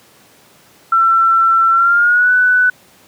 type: tone with pitch glide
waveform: sine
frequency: 1345 to 1492.4 Hz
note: E6 to F#6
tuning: +34 to +14 cents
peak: -8 dBFS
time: 0.92-2.7 s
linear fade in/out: 5 ms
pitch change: +180 cents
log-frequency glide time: 1.72-2.32 s
effects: pink hiss -47 dBFS RMS until 3.07 s + high-pass 150 Hz 12 dB/octave